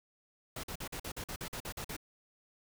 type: noise bursts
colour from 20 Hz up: pink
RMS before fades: -41 dBFS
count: 12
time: 0.56-1.966 s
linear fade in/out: 5 ms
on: 75 ms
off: 46 ms
effects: none